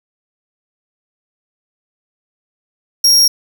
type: tone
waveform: 40% pulse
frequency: 5588 Hz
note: F8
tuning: in tune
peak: -6 dBFS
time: 3.04-3.28 s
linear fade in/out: 5 ms
effects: none